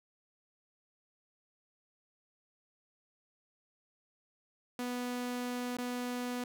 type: tone with dropouts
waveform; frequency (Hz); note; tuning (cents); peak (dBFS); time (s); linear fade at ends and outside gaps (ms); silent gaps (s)
sawtooth; 246.3; B3; -5; -31; 4.79-6.44; 2; 5.77-5.785
effects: none